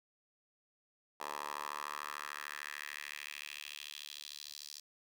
10% pulse tone with high-pass filter sweep, 73.42 Hz, D2, in tune, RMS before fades -45 dBFS, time 1.2-4.8 s, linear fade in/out 5 ms, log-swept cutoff 800 to 4900 Hz, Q 2.6, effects none

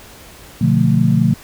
sine chord, B half-diminished seventh, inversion none, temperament just, 123.47 / 148.16 / 177.8 / 222.2 Hz, B2 / D3 / F3 / A3, 0 / +16 / +31 / +17 cents, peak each -16 dBFS, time 0.61-1.34 s, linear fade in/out 5 ms, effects pink hiss -40 dBFS RMS until 1.43 s

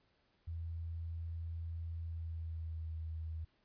sine tone with pitch glide, 83 to 80.4 Hz, E2 to E2, +12 to -43 cents, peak -39 dBFS, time 0.47-3.45 s, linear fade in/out 10 ms, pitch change -55 cents, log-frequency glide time 1.99-2.94 s, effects pink hiss -75 dBFS RMS until 3.64 s + resampled to 11025 Hz

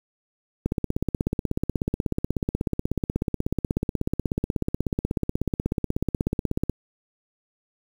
click train, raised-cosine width 3 ms, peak -10 dBFS, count 100, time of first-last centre 0.66-6.697 s, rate 16.4 Hz, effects 7-bit

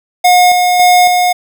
square tone with tremolo, 720 Hz, F#5, 47 cents flat, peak -5 dBFS, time 0.24-1.33 s, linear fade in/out 10 ms, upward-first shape square, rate 1.8 Hz, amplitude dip 35%, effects none

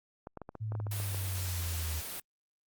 clicks, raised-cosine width 1 ms, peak -28 dBFS, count 11, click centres 0.271 / 0.373 / 0.417 / 0.491 / 0.553 / 0.721 / 0.752 / 0.801 / 0.868 / 1.001 / 1.146 s
sine linear sweep, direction down, 110 to 77.5 Hz, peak -33 dBFS, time 0.6-2.01 s, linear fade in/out 20 ms
white noise, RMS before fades -40 dBFS, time 0.91-2.2 s, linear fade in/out 5 ms
effects Opus 48 kbps

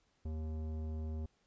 sine tone with tanh clipping, 78.4 Hz, D#2, 14 cents sharp, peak -39 dBFS, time 0.25-1.26 s, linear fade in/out 5 ms, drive 15 dB, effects pink hiss -75 dBFS RMS until 1.46 s + resampled to 16000 Hz

